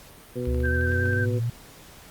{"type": "harmonic tone", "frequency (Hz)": 123.47, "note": "B2", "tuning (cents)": 0, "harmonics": [1, 2, 3, 4], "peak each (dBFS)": [-32, -32, -32, -32], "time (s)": [0.35, 1.4], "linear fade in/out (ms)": 20}
{"type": "clicks", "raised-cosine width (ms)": 0.3, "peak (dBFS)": -29, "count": 8, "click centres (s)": [0.455, 0.546, 0.604, 0.655, 0.811, 0.919, 1.057, 1.132]}
{"type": "exponential sweep", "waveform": "sine", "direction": "up", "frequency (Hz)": [68, 121.5], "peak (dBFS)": -23, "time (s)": [0.47, 1.5], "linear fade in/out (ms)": 5}
{"type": "tone with vibrato", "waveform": "sine", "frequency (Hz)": 1559, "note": "G6", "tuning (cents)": -10, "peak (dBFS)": -26, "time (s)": [0.63, 1.26], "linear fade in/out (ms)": 20, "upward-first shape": "sine", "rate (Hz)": 11, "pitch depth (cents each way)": 28}
{"effects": ["pink hiss -48 dBFS RMS until 2.1 s", "Opus 48 kbps"]}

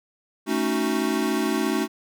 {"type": "chord", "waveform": "square", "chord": "D# half-diminished seventh", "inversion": "second", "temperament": "equal", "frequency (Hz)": [220, 277.2, 311.1, 370], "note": ["A3", "C#4", "D#4", "F#4"], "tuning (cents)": [0, 0, 0, 0], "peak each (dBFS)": -28, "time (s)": [0.46, 1.88], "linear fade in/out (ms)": 50, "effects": []}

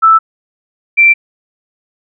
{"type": "tone pair in turn", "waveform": "sine", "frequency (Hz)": [1318.5, 2349], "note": ["E6", "D7"], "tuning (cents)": [0, 0], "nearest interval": "minor seventh", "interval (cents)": 1000, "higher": "second", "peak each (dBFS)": -3, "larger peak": "neither", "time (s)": [[0.02, 0.19], [0.97, 1.14]], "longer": "neither", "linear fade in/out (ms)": 20, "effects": []}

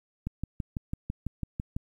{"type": "click train", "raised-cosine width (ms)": 5, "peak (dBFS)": -19, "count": 10, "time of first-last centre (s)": [0.27, 1.765], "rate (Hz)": 6.02, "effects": ["10-bit"]}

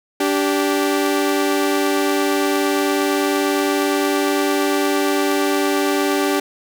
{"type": "tone pair together", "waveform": "sawtooth", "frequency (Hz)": [290.4, 390.1], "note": ["D4", "G4"], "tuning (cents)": [-19, -8], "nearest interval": "perfect fourth", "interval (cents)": 511, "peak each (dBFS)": -15, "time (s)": [0.2, 6.4], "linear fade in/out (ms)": 5, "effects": []}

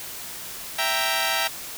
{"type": "chord", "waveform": "10% pulse", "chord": "E diminished", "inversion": "none", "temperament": "equal", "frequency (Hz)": [659.3, 784, 932.3], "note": ["E5", "G5", "Bb5"], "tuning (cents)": [0, 0, 0], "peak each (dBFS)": -18, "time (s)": [0.78, 1.48], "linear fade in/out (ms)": 10, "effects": ["white hiss -36 dBFS RMS until 1.77 s"]}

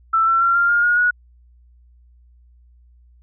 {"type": "tone with pitch steps", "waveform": "sine", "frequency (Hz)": [1329, 1349.9, 1371.1, 1392.7, 1414.5, 1436.8, 1459.4], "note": ["E6", "E6", "F6", "F6", "F6", "F6", "F#6"], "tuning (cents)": [14, 41, -32, -5, 22, 49, -24], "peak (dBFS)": -13, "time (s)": [0.13, 1.11], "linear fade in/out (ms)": 10, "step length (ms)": 140, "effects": ["added 60 Hz sine -48 dBFS peak until 3.22 s"]}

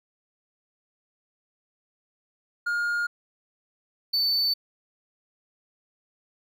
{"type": "tone pair in turn", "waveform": "triangle", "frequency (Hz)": [1420, 4516], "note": ["F6", "C#8"], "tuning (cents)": [28, 31], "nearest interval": "octave + minor sixth", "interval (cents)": 2003, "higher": "second", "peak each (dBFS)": [-22, -20], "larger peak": "second", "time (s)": [[2.66, 3.07], [4.13, 4.54]], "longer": "neither", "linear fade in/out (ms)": 10, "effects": []}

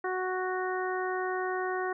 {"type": "harmonic tone", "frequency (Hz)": 370, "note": "F#4", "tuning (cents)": 0, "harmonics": [1, 2, 3, 4, 5], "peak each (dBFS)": [-32, -35, -37, -38, -39], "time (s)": [0.04, 1.93], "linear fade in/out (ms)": 5, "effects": []}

